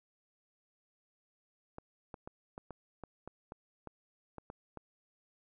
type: clicks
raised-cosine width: 1 ms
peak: -30 dBFS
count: 12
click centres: 1.784 / 2.142 / 2.275 / 2.579 / 2.707 / 3.037 / 3.276 / 3.521 / 3.873 / 4.383 / 4.501 / 4.773 s
effects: none